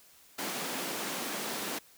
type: high-pass noise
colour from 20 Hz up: pink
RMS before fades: -36 dBFS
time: 0.38-1.79 s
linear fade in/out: 10 ms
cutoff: 210 Hz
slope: 24 dB/octave
effects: white hiss -59 dBFS RMS until 1.97 s